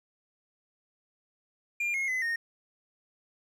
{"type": "tone with pitch steps", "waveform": "triangle", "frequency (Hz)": [2399, 2157, 2025, 1848], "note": ["D7", "C#7", "B6", "A#6"], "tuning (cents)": [36, -48, 43, -16], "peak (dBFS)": -26, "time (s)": [1.8, 2.36], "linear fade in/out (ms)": 5, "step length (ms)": 140, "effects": []}